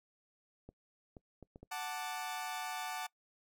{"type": "clicks", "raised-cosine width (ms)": 2, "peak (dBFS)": -37, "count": 5, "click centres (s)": [0.69, 1.168, 1.427, 1.559, 1.63]}
{"type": "chord", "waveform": "sawtooth", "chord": "D major", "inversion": "first", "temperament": "equal", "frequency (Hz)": [740, 880, 1174.7], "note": ["F#5", "A5", "D6"], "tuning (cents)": [0, 0, 0], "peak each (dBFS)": [-38, -39, -42], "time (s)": [1.71, 3.07], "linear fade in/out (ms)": 10}
{"effects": ["noise-tail reverb RT60 0.1 s tail -22 dB re dry"]}